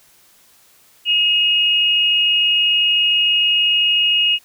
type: tone pair together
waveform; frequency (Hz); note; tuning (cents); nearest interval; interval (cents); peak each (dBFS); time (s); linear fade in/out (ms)
sine; 2557 / 2870; D#7 / F7; +47 / +47; major second; 200; -21 / -13; 1.05-4.39; 50
effects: white hiss -52 dBFS RMS until 4.44 s